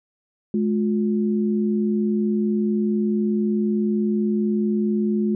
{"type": "tone pair together", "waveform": "sine", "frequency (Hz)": [212.3, 356.4], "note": ["G#3", "F4"], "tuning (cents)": [38, 35], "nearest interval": "major sixth", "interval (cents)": 897, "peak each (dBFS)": [-19, -25], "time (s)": [0.54, 5.35], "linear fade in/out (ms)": 2, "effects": []}